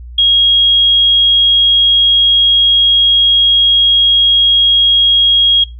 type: tone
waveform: sine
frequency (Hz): 3280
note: G#7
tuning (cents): -22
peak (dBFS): -6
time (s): 0.18-5.64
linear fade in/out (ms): 5
effects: noise-tail reverb RT60 0.2 s tail -20 dB re dry + added 60 Hz sine -27 dBFS peak until 5.79 s